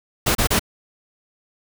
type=noise bursts; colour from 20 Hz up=pink; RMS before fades=-18 dBFS; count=3; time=0.26-0.595 s; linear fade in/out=10 ms; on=91 ms; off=31 ms; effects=none